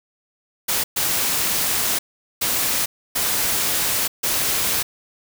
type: noise bursts at uneven times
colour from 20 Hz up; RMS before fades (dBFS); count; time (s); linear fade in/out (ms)
white; -21; 5; 0.68-0.84 / 0.96-1.99 / 2.41-2.86 / 3.15-4.08 / 4.23-4.83; 10
effects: none